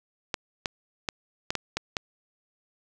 clicks, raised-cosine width 0.2 ms, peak -10 dBFS, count 7, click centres 0.342 / 0.658 / 1.088 / 1.505 / 1.553 / 1.77 / 1.968 s, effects none

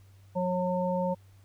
harmonic tone, 181.4 Hz, F#3, 34 cents flat, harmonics 1 / 3 / 5, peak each -30 / -29 / -33 dBFS, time 0.35-1.15 s, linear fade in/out 20 ms, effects added 97 Hz sine -53 dBFS peak until 1.44 s + pink hiss -66 dBFS RMS until 1.44 s

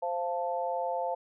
sine chord, F major, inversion second, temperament equal with one note detuned, 523.3 / 692 / 880 Hz, C5 / F5 / A5, 0 / -16 / 0 cents, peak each -33 / -33 / -34 dBFS, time 0.02-1.15 s, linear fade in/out 10 ms, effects none

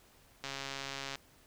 click train, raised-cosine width 0.2 ms, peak -22 dBFS, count 99, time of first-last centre 0.44-1.155 s, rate 137 Hz, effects pink hiss -63 dBFS RMS until 1.46 s

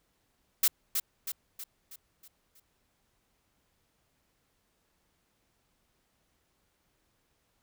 blue noise with echo, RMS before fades -23 dBFS, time 0.63-0.68 s, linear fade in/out 5 ms, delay 320 ms, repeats 6, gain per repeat -6 dB, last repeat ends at 2.6 s, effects pink hiss -74 dBFS RMS until 7.62 s

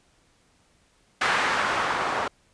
blue noise with low-pass filter sweep, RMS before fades -25 dBFS, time 1.21-2.28 s, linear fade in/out 5 ms, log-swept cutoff 1600 to 950 Hz, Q 1.4, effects pink hiss -63 dBFS RMS until 2.53 s + resampled to 22050 Hz

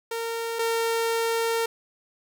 sawtooth tone pair in turn, 459.5 / 457.8 Hz, A#4 / A#4, -25 / -31 cents, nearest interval unison, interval 6 cents, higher first, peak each -24 / -19 dBFS, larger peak second, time 0.11-0.59 / 0.59-1.66 s, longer second, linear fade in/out 5 ms, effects none

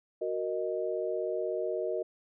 sine chord, D# minor, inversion first, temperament equal, 370 / 466.2 / 622.3 Hz, F#4 / A#4 / D#5, 0 / 0 / 0 cents, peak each -34 dBFS, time 0.21-2.03 s, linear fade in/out 10 ms, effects none

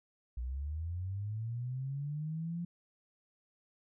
sine linear sweep, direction up, 58.2 to 174.61 Hz, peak -35 dBFS, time 0.37-2.65 s, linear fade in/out 5 ms, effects none

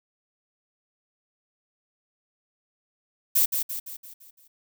violet noise with echo, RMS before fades -20 dBFS, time 3.35-3.46 s, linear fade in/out 10 ms, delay 170 ms, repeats 6, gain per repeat -6 dB, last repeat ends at 4.48 s, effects none

